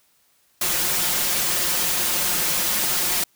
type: noise with comb filter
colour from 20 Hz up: white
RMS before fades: -22 dBFS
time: 0.61-3.24 s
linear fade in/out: 5 ms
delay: 5.6 ms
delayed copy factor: +0.7
effects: white hiss -62 dBFS RMS until 3.35 s